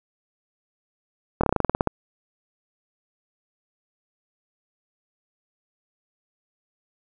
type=slowing click train; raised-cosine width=1 ms; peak=-5 dBFS; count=12; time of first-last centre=1.41-1.873 s; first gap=25 ms; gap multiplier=1.1; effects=none